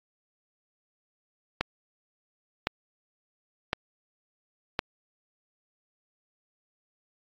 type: click train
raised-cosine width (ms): 0.3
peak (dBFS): -9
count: 4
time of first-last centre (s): 1.61-4.791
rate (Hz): 0.943
effects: AAC 64 kbps